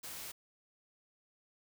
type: noise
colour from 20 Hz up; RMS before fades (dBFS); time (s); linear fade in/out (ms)
white; -45; 0.03-0.32; 10
effects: none